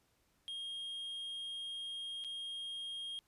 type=tone with dropouts; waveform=triangle; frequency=3240 Hz; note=G#7; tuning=43 cents flat; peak=-39 dBFS; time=0.48-3.19 s; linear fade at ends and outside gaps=0 ms; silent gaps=2.24-2.246 s; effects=pink hiss -75 dBFS RMS until 3.27 s + resampled to 32000 Hz

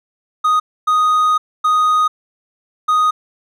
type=tone bursts at uneven times; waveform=triangle; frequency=1244.5 Hz; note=D#6; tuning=in tune; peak=-9 dBFS; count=4; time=0.44-0.6 / 0.87-1.38 / 1.64-2.08 / 2.88-3.11 s; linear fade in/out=10 ms; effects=none

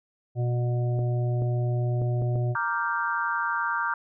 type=harmonic tone; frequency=121.7 Hz; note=B2; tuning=25 cents flat; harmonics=1 / 3 / 5 / 6; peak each=-23 / -35 / -37 / -41 dBFS; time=0.35-2.56 s; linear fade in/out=50 ms
type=clicks; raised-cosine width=2 ms; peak=-22 dBFS; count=5; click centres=0.991 / 1.421 / 2.018 / 2.22 / 2.357 s
type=chord; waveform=sine; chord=G minor seventh; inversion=first; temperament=equal; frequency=932.3 / 1174.7 / 1396.9 / 1568 Hz; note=Bb5 / D6 / F6 / G6; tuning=0 / 0 / 0 / 0 cents; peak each=-30 dBFS; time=2.55-3.94 s; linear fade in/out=2 ms
effects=none

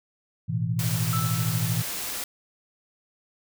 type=chord; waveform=sine; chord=A suspended second; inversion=none; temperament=equal with one note detuned; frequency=110 / 122.97 / 164.81 Hz; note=A2 / B2 / E3; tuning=0 / -7 / 0 cents; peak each=-28 dBFS; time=0.48-1.83 s; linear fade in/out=20 ms
type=noise; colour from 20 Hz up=white; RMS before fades=-32 dBFS; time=0.79-2.24 s; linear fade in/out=2 ms
type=tone with exponential decay; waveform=triangle; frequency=1318.5 Hz; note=E6; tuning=in tune; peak=-25 dBFS; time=1.13-1.96 s; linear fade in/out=1 ms; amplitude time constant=180 ms
effects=none

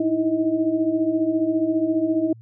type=tone cluster; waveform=sine; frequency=311.5 / 326.2 / 634 Hz; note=D#4 / E4 / D#5; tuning=+2 / -18 / +32 cents; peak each=-24 / -20 / -27 dBFS; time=0-2.33 s; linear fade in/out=5 ms; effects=added 113 Hz sine -42 dBFS peak until 2.41 s

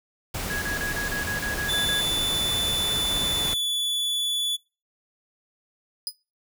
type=noise; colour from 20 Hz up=pink; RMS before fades=-31 dBFS; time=0.34-3.54 s; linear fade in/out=5 ms
type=tone bursts; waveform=sine; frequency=1661.2 Hz; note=G#6; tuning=in tune; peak=-27 dBFS; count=10; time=0.5-2.006 s; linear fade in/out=2 ms; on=120 ms; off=34 ms
type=tone with pitch glide; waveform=45% pulse; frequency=3497 to 3445 Hz; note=A7 to A7; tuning=-11 to -37 cents; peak=-23 dBFS; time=1.68-4.57 s; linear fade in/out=20 ms; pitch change=-26 cents; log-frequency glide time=3.38-3.63 s
type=tone with exponential decay; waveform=sawtooth; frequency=4978 Hz; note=D#8; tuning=in tune; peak=-20 dBFS; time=6.07-6.15 s; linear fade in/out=1 ms; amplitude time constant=17 ms
effects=noise-tail reverb RT60 0.3 s tail -23 dB re dry

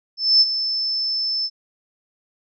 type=tone with ADSR envelope; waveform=sine; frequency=5274 Hz; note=E8; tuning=in tune; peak=-9 dBFS; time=0.17-1.5 s; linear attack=240 ms; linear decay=35 ms; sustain=-11 dB; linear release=50 ms; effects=none

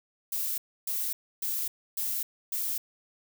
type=noise bursts; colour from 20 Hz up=violet; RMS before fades=-31 dBFS; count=5; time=0.32-2.78 s; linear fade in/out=5 ms; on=260 ms; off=290 ms; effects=none

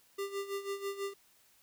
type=tone with tremolo; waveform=square; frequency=397.1 Hz; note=G4; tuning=22 cents sharp; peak=-34 dBFS; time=0.18-1.14 s; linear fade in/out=10 ms; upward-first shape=sine; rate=6.1 Hz; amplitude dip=75%; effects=white hiss -66 dBFS RMS until 1.62 s

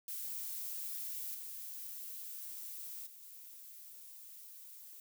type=noise with level steps; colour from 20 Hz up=violet; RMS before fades=-42 / -46 / -55 / -53 dBFS; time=0.08-5 s; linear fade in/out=2 ms; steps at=1.34 / 3.06 / 3.22 s; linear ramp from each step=10 ms; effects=none

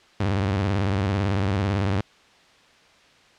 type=tone with vibrato; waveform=sawtooth; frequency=98 Hz; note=G2; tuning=in tune; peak=-17 dBFS; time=0.2-2.01 s; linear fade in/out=5 ms; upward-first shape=square; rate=18 Hz; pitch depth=120 cents each way; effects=white hiss -54 dBFS RMS until 3.38 s + low-pass 4000 Hz 12 dB/octave

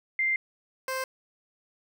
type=tone pair in turn; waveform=sine / 15% pulse; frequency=2093 / 523.2 Hz; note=C7 / C5; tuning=0 / 0 cents; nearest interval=2 octaves; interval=2400 cents; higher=first; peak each=-23 dBFS; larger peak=neither; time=0.19-0.36 / 0.88-1.04 s; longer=first; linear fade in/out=2 ms; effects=none

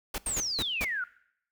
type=noise bursts; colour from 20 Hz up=pink; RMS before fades=-33 dBFS; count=4; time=0.14-0.848 s; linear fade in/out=5 ms; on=42 ms; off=180 ms
type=noise with exponential decay; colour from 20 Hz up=pink; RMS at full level=-37 dBFS; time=0.26-0.71 s; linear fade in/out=5 ms; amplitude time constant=96 ms
type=exponential sweep; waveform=sine; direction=down; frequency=8870 to 1391 Hz; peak=-29 dBFS; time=0.26-1.04 s; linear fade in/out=2 ms
effects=noise-tail reverb RT60 0.7 s tail -21 dB re dry

